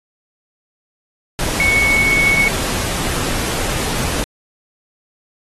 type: tone in noise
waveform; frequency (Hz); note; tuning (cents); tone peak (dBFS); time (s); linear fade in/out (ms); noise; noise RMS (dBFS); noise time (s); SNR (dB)
sine; 2215; C#7; -2; -12; 1.6-2.48; 0; pink; -21; 1.39-4.24; +6
effects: AAC 32 kbps